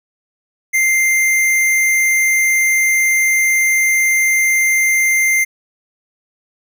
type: tone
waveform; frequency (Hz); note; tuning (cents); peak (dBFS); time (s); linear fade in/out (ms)
square; 2094; C7; +1; -12; 0.73-5.45; 20
effects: none